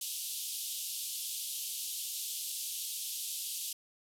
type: band-pass noise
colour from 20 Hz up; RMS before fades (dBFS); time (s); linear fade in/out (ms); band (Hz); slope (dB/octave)
white; -39; 0.01-3.73; 5; 2900 to 14000; 48
effects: none